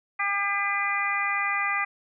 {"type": "harmonic tone", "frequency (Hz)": 401.4, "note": "G4", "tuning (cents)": 41, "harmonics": [2, 3, 4, 5, 6], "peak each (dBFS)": [-33, -29, -34, -27, -31], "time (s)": [0.19, 1.85], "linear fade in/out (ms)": 10, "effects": []}